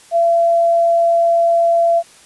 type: tone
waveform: sine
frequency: 677 Hz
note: E5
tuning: 46 cents sharp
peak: -10 dBFS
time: 0.11-2.03 s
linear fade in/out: 50 ms
effects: white hiss -45 dBFS RMS until 2.25 s + resampled to 24000 Hz